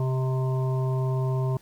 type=harmonic tone with a mistuned harmonic; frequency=130.81 Hz; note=C3; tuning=in tune; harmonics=1 / 3 / 5 / 7 / 8; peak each=-23 / -33 / -37 / -40 / -41 dBFS; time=0-1.57 s; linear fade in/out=2 ms; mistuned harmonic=5; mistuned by=-28 cents; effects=pink hiss -56 dBFS RMS until 1.61 s